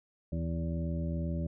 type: harmonic tone with a mistuned harmonic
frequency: 82.41 Hz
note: E2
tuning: in tune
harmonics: 1 / 2 / 3 / 4 / 5 / 7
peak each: -34 / -34 / -41 / -44 / -53 / -44 dBFS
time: 0.32-1.47 s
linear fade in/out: 5 ms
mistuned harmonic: 1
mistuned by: -110 cents
effects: none